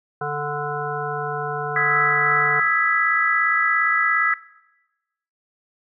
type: harmonic tone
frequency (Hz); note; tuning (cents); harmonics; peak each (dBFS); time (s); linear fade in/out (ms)
146.83; D3; 0; 1 / 3 / 5 / 7 / 9 / 10; -32 / -29 / -28 / -32 / -31 / -32; 0.21-2.6; 5
type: chord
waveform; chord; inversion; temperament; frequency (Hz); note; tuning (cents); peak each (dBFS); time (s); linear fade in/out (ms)
sine; E major seventh; third; equal with one note detuned; 1261.2 / 1318.5 / 1661.2 / 1975.5; D#6 / E6 / G#6 / B6; +23 / 0 / 0 / 0; -25 / -23 / -22 / -21; 1.76-4.34; 2
effects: noise-tail reverb RT60 1.0 s tail -19 dB re dry